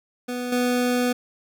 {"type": "tone with level steps", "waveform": "25% pulse", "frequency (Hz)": 246.9, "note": "B3", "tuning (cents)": 0, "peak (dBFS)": [-23, -16], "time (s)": [0.28, 1.13], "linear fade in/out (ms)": 10, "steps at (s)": 0.52, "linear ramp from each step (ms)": 5, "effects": []}